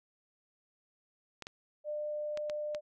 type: clicks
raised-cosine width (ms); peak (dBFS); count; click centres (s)
0.2; -25; 5; 1.423 / 1.469 / 2.374 / 2.498 / 2.748
type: tone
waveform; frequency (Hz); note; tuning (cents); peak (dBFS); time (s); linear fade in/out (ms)
sine; 599; D5; +34; -34; 1.84-2.81; 50
effects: none